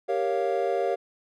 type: chord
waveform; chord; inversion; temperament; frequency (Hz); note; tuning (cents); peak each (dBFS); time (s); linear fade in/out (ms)
triangle; G half-diminished seventh; none; equal; 392 / 466.2 / 554.4 / 698.5; G4 / Bb4 / Db5 / F5; 0 / 0 / 0 / 0; -27; 0.08-0.96; 20
effects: none